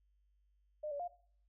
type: tone with pitch steps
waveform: sine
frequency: 605 / 573 / 704 Hz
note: D#5 / D5 / F5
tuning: -49 / -43 / +14 cents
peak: -38 dBFS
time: 0.83-1.079 s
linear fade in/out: 10 ms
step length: 83 ms
effects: noise-tail reverb RT60 0.5 s tail -17 dB re dry + added 50 Hz sine -70 dBFS peak until 1.48 s